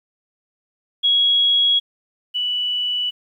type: tone pair in turn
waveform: sine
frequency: 3322 / 2960 Hz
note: G#7 / F#7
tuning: 0 / 0 cents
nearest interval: major second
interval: 200 cents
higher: first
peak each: -13 / -19 dBFS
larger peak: first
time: 1.03-1.8 / 2.34-3.11 s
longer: neither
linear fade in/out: 20 ms
effects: 9-bit